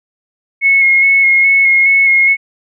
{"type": "tone with vibrato", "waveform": "sine", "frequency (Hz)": 2176, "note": "C#7", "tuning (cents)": -33, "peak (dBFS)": -6, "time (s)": [0.61, 2.37], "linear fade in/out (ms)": 50, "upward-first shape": "square", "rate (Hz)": 2.4, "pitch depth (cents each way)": 17, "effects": []}